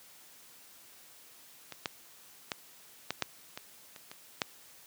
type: clicks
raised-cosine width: 0.2 ms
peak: -24 / -14 / -15 / -14 / -11 / -22 / -29 / -27 / -11 dBFS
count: 9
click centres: 1.723 / 1.858 / 2.518 / 3.106 / 3.223 / 3.575 / 3.962 / 4.115 / 4.418 s
effects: white hiss -56 dBFS RMS until 4.86 s + high-pass 100 Hz 12 dB/octave